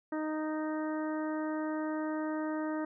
harmonic tone, 310 Hz, D#4, 6 cents flat, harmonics 1 / 2 / 3 / 4 / 5 / 6, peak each -33 / -39 / -43 / -45 / -47 / -49 dBFS, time 0.12-2.85 s, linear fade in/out 5 ms, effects none

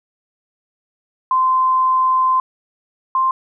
sine tone pair in turn, 1036 / 1049.9 Hz, C6 / C6, -17 / +6 cents, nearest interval unison, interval 23 cents, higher second, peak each -12 / -13 dBFS, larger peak first, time 1.31-2.4 / 3.15-3.31 s, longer first, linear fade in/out 2 ms, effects none

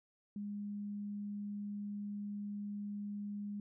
sine tone, 204.9 Hz, G#3, 23 cents flat, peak -39 dBFS, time 0.36-3.6 s, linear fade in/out 2 ms, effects none

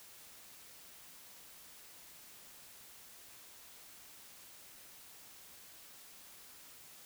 silence, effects white hiss -56 dBFS RMS until 7.05 s

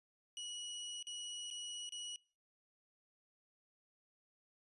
sawtooth tone with dropouts, 2921 Hz, F#7, 23 cents flat, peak -40 dBFS, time 0.37-2.16 s, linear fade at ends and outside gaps 1 ms, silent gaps 1.027-1.069 / 1.503-1.51 / 1.892-1.922 s, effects noise-tail reverb RT60 0.4 s tail -25 dB re dry + resampled to 24000 Hz

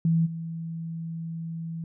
sine tone with level steps, 164.6 Hz, E3, 2 cents flat, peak -19 / -31 dBFS, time 0.05-1.84 s, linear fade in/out 2 ms, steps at 0.25 s, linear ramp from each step 20 ms, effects none

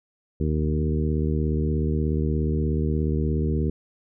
harmonic tone with a mistuned harmonic, 76.8 Hz, D#2, 22 cents flat, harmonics 1 / 2 / 3 / 4 / 5 / 6, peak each -24 / -26 / -29 / -32 / -31 / -35 dBFS, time 0.4-3.7 s, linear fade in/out 5 ms, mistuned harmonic 1, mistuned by -26 cents, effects none

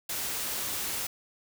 white noise, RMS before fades -33 dBFS, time 0.09-1.07 s, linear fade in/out 5 ms, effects none

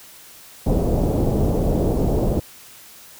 pink low-pass noise, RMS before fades -19 dBFS, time 0.66-2.4 s, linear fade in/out 10 ms, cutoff 630 Hz, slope 24 dB/octave, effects white hiss -44 dBFS RMS until 3.19 s

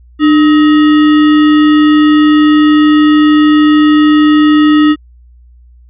sine tone with sample-and-hold, 301.1 Hz, D4, 43 cents sharp, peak -3 dBFS, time 0.19-4.96 s, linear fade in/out 50 ms, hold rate 1575 Hz, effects added 60 Hz sine -37 dBFS peak until 5.89 s + resampled to 8000 Hz

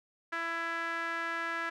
sawtooth tone with band-pass filter, 333.3 Hz, E4, 19 cents sharp, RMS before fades -35 dBFS, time 0.32-1.7 s, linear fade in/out 10 ms, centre 1600 Hz, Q 3.4, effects none

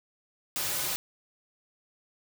white noise with comb filter, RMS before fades -31 dBFS, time 0.56-0.96 s, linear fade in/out 0 ms, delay 4.4 ms, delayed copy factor -0.5, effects none

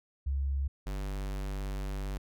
sine / square tone pair in turn, 68.7 / 48.87 Hz, C#2 / G1, -15 / -5 cents, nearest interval tritone, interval 590 cents, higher first, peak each -28 / -34 dBFS, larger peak first, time 0.26-0.68 / 0.86-2.18 s, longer second, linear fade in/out 10 ms, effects none

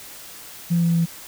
sine tone with pitch steps, 170.7 / 168.93 / 167.19 Hz, F3 / E3 / E3, -39 / +43 / +25 cents, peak -15 dBFS, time 0.7-1.06 s, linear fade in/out 20 ms, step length 120 ms, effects tanh soft clip ceiling -11 dBFS + white hiss -40 dBFS RMS until 1.27 s

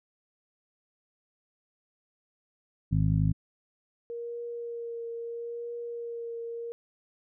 harmonic tone, 51.91 Hz, G#1, in tune, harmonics 1 / 2 / 3 / 4 / 5, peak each -31 / -26 / -25 / -38 / -35 dBFS, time 2.91-3.33 s, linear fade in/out 20 ms
sine tone with vibrato, 468.8 Hz, A#4, 10 cents sharp, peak -34 dBFS, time 4.1-6.72 s, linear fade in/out 0 ms, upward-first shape triangle, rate 0.76 Hz, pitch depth 19 cents each way
effects none

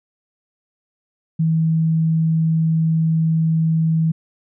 sine tone, 161.3 Hz, E3, 37 cents flat, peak -14 dBFS, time 1.39-4.12 s, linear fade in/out 10 ms, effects none

